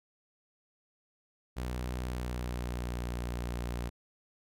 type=tone with pitch glide; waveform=sawtooth; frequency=61.9 to 59.83 Hz; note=B1 to A#1; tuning=+5 to +46 cents; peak=-30 dBFS; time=1.56-3.9 s; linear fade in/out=20 ms; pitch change=-59 cents; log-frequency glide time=2.05-3.07 s; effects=none